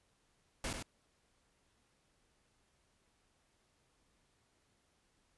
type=noise with echo; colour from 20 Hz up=pink; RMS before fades=-39 dBFS; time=0.64-0.73 s; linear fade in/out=2 ms; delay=96 ms; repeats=1; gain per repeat=-5 dB; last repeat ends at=0.826 s; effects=pink hiss -75 dBFS RMS until 5.37 s + resampled to 24000 Hz